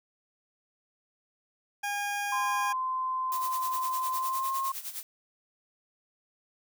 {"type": "tone", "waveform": "20% pulse", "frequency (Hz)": 814, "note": "G#5", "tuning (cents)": -35, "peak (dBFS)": -25, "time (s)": [1.83, 2.73], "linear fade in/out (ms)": 10}
{"type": "tone with pitch glide", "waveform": "sine", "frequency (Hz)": [1034, 1071.1], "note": ["C6", "C6"], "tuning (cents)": [-21, 40], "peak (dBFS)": -28, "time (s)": [2.32, 4.72], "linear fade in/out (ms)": 5, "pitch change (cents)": 61, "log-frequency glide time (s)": [4.14, 4.57]}
{"type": "noise with tremolo", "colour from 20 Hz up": "blue", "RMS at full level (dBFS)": -36, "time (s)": [3.32, 5.03], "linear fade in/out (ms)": 0, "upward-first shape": "sine", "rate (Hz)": 9.8, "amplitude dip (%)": 75}
{"effects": []}